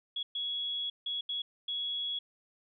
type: tone bursts at uneven times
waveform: sine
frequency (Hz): 3350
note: G#7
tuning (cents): +14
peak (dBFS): -32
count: 5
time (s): 0.16-0.23 / 0.35-0.9 / 1.06-1.21 / 1.29-1.42 / 1.68-2.19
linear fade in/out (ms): 5
effects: none